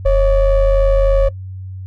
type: ring-modulated tone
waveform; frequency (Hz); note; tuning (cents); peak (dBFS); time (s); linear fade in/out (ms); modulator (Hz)
triangle; 293.7; D4; 0; -4; 0.05-1.29; 10; 252
effects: noise-tail reverb RT60 0.1 s tail -21 dB re dry + added 94 Hz sine -26 dBFS peak until 1.86 s